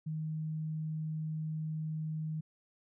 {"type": "tone", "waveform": "sine", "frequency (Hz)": 156.5, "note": "D#3", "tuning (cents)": 10, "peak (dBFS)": -34, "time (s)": [0.06, 2.41], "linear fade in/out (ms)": 10, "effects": []}